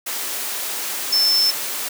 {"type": "tone in noise", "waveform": "sine", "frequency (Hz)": 5300, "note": "E8", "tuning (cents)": 9, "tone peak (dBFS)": -14, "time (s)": [1.12, 1.51], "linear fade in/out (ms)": 10, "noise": "white", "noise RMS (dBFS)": -26, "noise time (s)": [0.06, 1.89], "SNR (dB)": 9, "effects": ["high-pass 300 Hz 12 dB/octave"]}